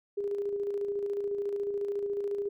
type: tone with tremolo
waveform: sine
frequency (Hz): 404.7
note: G#4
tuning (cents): -45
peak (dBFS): -28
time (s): 0.17-2.49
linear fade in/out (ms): 10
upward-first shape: square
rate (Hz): 14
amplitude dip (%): 35
effects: none